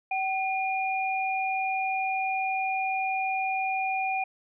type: tone pair together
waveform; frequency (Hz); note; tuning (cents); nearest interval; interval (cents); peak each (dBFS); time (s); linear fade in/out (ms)
sine; 764.4 / 2423; G5 / D#7; -44 / -47; octave + minor sixth; 1997; -27 / -30; 0.11-4.24; 5
effects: none